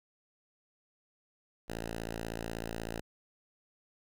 5% pulse tone, 56.3 Hz, A1, 40 cents sharp, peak -26 dBFS, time 1.68-3.01 s, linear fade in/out 10 ms, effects none

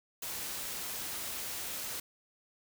white noise, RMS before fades -39 dBFS, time 0.22-2 s, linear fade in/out 5 ms, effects none

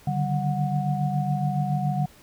sine tone cluster, 144.4 / 151.6 / 192 / 732 Hz, D3 / D#3 / G3 / F#5, -29 / -45 / -36 / -19 cents, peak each -25 / -30 / -29 / -29 dBFS, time 0.07-2.06 s, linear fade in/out 5 ms, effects pink hiss -53 dBFS RMS until 2.22 s

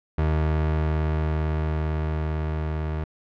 30% pulse tone with level ramp, 77.78 Hz, D#2, in tune, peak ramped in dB -17 to -23 dBFS, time 0.18-3.04 s, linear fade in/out 5 ms, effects low-pass 2000 Hz 12 dB/octave

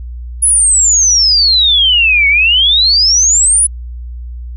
sine exponential two-way sweep, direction down then up, 10548 to 2200 to 10150 Hz, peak -6 dBFS, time 0.42-3.67 s, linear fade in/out 10 ms, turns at 2.28 s, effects added 60 Hz sine -22 dBFS peak until 4.56 s

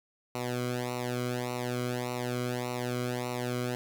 sawtooth tone with flanger, 123.47 Hz, B2, in tune, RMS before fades -33 dBFS, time 0.35-3.75 s, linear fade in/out 0 ms, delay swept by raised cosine 0.6 to 1.13 ms, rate 1.7 Hz, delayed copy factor -1, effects none

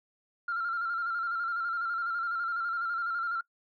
sine tone with vibrato, 1377 Hz, F6, 25 cents flat, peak -28 dBFS, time 0.48-3.41 s, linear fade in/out 5 ms, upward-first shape square, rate 12 Hz, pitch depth 41 cents each way, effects noise-tail reverb RT60 0.1 s tail -24 dB re dry + tanh soft clip ceiling -25 dBFS

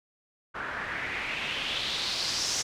white noise with low-pass filter sweep, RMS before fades -32 dBFS, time 0.54-2.63 s, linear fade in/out 20 ms, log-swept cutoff 1400 to 6200 Hz, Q 3.2, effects none

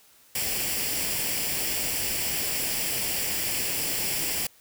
white noise with comb filter, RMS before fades -28 dBFS, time 0.35-4.47 s, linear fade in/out 5 ms, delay 0.39 ms, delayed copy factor +0.6, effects white hiss -57 dBFS RMS until 4.6 s

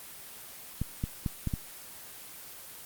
clicks, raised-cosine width 5 ms, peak -17 dBFS, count 5, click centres 0.816 / 1.039 / 1.262 / 1.473 / 1.538 s, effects white hiss -46 dBFS RMS until 2.85 s + Opus 24 kbps

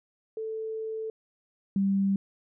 sine tone pair in turn, 441.2 / 196.1 Hz, A4 / G3, +5 / +1 cents, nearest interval octave + major second, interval 1404 cents, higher first, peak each -31 / -22 dBFS, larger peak second, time 0.37-1.1 / 1.76-2.16 s, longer first, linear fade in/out 2 ms, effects none

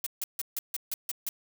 blue noise bursts, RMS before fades -32 dBFS, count 8, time 0.04-1.29 s, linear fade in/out 2 ms, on 25 ms, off 150 ms, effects none

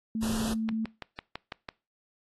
sine tone, 221.9 Hz, A3, 15 cents sharp, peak -28 dBFS, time 0.15-0.85 s, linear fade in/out 2 ms
pink band-stop noise, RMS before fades -35 dBFS, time 0.22-0.54 s, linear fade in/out 10 ms, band 1800 to 2600 Hz, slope 96 dB/octave
click train, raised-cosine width 0.3 ms, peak -20 dBFS, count 7, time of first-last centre 0.69-1.688 s, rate 6.01 Hz
effects noise-tail reverb RT60 0.3 s tail -23 dB re dry + AAC 32 kbps

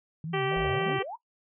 sine tone with vibrato, 150.7 Hz, D3, 45 cents sharp, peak -32 dBFS, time 0.24-0.99 s, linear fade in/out 2 ms, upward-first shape triangle, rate 3.7 Hz, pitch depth 230 cents each way
harmonic tone, 388 Hz, G4, 18 cents flat, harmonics 1 / 2 / 3 / 4 / 5 / 6 / 7 / 8, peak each -29 / -33 / -35 / -41 / -37 / -40 / -41 / -39 dBFS, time 0.33-1.03 s, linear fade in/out 10 ms
white band-pass noise, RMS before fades -41 dBFS, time 0.51-0.94 s, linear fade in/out 5 ms, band 430 to 670 Hz, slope 48 dB/octave
sine exponential sweep, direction up, 38.89 to 1004 Hz, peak -35 dBFS, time 0.56-1.16 s, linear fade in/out 10 ms
effects noise-tail reverb RT60 0.1 s tail -18 dB re dry

